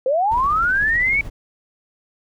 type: linear sweep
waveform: sine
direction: up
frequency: 495.9 to 2281 Hz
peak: -15 dBFS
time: 0.06-1.21 s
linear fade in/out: 2 ms
type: noise with tremolo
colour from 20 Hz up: brown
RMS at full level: -31 dBFS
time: 0.31-1.3 s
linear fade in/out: 10 ms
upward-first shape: square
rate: 16 Hz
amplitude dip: 35%
effects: none